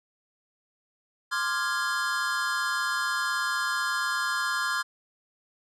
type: chord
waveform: square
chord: D half-diminished seventh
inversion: third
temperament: equal with one note detuned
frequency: 1046.5 / 1184.9 / 1396.9 / 1661.2 Hz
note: C6 / D6 / F6 / Ab6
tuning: 0 / +15 / 0 / 0 cents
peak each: -33 / -35 / -31 / -31 dBFS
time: 1.31-4.83 s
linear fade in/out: 20 ms
effects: low-pass 9000 Hz 12 dB/octave